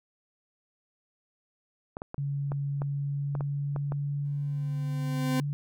clicks, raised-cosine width 1 ms, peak -22 dBFS, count 9, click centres 1.969 / 2.019 / 2.144 / 2.519 / 2.819 / 3.352 / 3.408 / 3.762 / 3.921 s
sine tone with pitch glide, 141 to 144.13 Hz, C#3 to D3, +30 to -32 cents, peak -28 dBFS, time 2.18-5.53 s, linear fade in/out 0 ms, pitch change +38 cents, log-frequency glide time 2.68-4.96 s
40% pulse tone with exponential growth, 257.2 Hz, C4, 30 cents flat, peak -24 dBFS, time 4.25-5.4 s, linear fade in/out 0 ms, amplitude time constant 250 ms
effects none

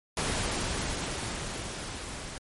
pink noise with level ramp, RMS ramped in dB -29 to -40 dBFS, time 0.17-2.38 s, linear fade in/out 2 ms, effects MP3 48 kbps

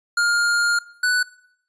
square tone pair in turn, 1412 / 1486.8 Hz, F6 / F#6, +19 / +8 cents, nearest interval minor second, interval 89 cents, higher second, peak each -17 dBFS, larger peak neither, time 0.17-0.79 / 1.03-1.23 s, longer first, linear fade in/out 5 ms, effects noise-tail reverb RT60 0.7 s tail -21 dB re dry + resampled to 22050 Hz

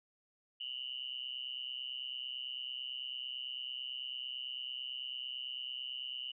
sine tone with amplitude modulation, 2939 Hz, F#7, 12 cents flat, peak -35 dBFS, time 0.6-6.32 s, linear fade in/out 10 ms, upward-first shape sine, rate 129 Hz, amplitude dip 100%, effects none

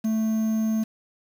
triangle tone with quantisation, 220 Hz, A3, in tune, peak -19 dBFS, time 0.04-0.84 s, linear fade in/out 10 ms, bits 7, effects none

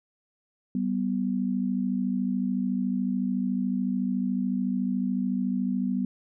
sine tone pair together, 193.07 / 246.9 Hz, G3 / B3, -26 / 0 cents, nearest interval major third, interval 426 cents, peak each -27 dBFS, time 0.75-6.05 s, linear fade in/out 2 ms, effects none

